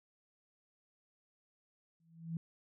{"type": "tone with exponential growth", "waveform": "sine", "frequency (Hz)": 164.9, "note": "E3", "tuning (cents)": 1, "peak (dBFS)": -33, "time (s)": [2, 2.37], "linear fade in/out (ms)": 2, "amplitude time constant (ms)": 80, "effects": []}